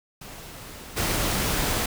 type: noise with level steps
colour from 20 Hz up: pink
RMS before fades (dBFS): -41 / -25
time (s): 0.21-1.86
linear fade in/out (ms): 5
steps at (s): 0.96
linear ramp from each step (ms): 20
effects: none